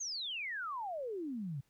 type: exponential sweep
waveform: sine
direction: down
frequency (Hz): 6645 to 128.8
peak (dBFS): -37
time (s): 0-1.61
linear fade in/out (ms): 10
effects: pink hiss -75 dBFS RMS until 1.69 s